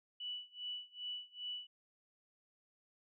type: tone with tremolo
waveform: sine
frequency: 2960 Hz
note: F#7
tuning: in tune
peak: -39 dBFS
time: 0.2-1.67 s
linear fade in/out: 5 ms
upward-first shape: sine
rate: 2.5 Hz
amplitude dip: 95%
effects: none